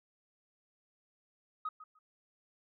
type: tone with echo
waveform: sine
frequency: 1259 Hz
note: D#6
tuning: 20 cents sharp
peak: -33 dBFS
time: 1.65-1.69 s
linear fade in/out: 5 ms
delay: 150 ms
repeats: 2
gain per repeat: -15 dB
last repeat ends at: 1.99 s
effects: tanh soft clip ceiling -30 dBFS

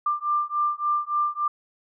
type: beating tone pair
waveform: sine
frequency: 1187 / 1190.5 Hz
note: D6 / D6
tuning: +18 / +23 cents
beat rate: 3.5 Hz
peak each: -25 dBFS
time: 0.06-1.48 s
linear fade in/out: 5 ms
effects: none

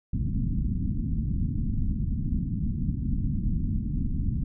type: low-pass noise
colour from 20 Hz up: pink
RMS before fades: -27 dBFS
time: 0.13-4.44 s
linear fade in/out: 5 ms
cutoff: 260 Hz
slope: 48 dB/octave
effects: none

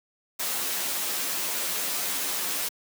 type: noise with comb filter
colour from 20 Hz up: white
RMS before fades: -29 dBFS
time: 0.39-2.69 s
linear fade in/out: 10 ms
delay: 11 ms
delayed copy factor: +0.7
effects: high-pass 200 Hz 12 dB/octave

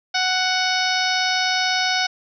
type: harmonic tone with a mistuned harmonic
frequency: 742 Hz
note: F#5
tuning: 5 cents sharp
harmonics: 1 / 2 / 3 / 4 / 5 / 6 / 7 / 8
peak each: -24 / -24 / -26 / -29 / -27 / -29 / -26 / -33 dBFS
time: 0.14-2.07 s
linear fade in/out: 10 ms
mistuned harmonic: 8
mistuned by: -38 cents
effects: none

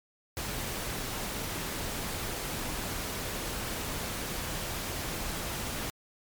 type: noise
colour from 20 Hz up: pink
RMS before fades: -35 dBFS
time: 0.37-5.9 s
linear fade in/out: 0 ms
effects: MP3 96 kbps

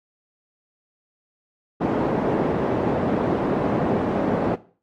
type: band-pass noise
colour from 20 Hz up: pink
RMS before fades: -22 dBFS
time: 1.8-4.56 s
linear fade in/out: 20 ms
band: 190 to 660 Hz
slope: 12 dB/octave
effects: noise-tail reverb RT60 0.4 s tail -17 dB re dry + AAC 48 kbps

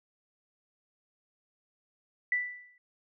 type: tone with exponential decay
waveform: sine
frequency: 1975.5 Hz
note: B6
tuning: in tune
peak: -23 dBFS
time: 2.32-2.78 s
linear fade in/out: 2 ms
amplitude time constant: 99 ms
effects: none

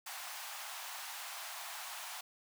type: high-pass noise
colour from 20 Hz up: pink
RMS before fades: -45 dBFS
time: 0.06-2.21 s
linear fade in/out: 5 ms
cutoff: 700 Hz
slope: 48 dB/octave
effects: none

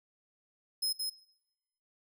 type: tone with echo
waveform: sawtooth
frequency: 5130 Hz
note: E8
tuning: 48 cents flat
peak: -27 dBFS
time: 0.82-0.93 s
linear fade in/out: 10 ms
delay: 170 ms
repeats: 1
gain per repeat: -3 dB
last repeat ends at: 1.1 s
effects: noise-tail reverb RT60 0.9 s tail -22 dB re dry

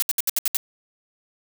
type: noise bursts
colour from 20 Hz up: blue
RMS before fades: -21 dBFS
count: 7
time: 0-0.569 s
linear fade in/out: 0 ms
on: 23 ms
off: 68 ms
effects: none

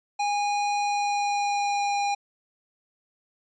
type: tone with pitch glide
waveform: square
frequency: 820 to 810.1 Hz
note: G#5 to G#5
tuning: -22 to -43 cents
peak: -24 dBFS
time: 0.19-2.15 s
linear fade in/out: 10 ms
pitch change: -21 cents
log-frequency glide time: 0.79-1.93 s
effects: resampled to 16000 Hz

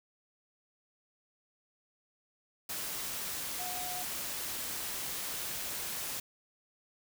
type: tone in noise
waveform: sine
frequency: 724 Hz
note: F#5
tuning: 38 cents flat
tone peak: -41 dBFS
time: 3.59-4.03 s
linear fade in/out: 5 ms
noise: white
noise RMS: -38 dBFS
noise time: 2.69-6.2 s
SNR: -6 dB
effects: none

